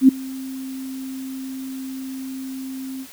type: tone with ADSR envelope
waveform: sine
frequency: 264 Hz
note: C4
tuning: 16 cents sharp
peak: -4 dBFS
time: 0.01-3.07 s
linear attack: 76 ms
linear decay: 7 ms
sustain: -24 dB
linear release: 60 ms
effects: white hiss -43 dBFS RMS until 3.12 s